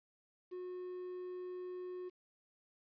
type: tone with quantisation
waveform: triangle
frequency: 363.2 Hz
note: F#4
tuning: 32 cents flat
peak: -40 dBFS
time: 0.51-2.1 s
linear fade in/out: 20 ms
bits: 11
effects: resampled to 11025 Hz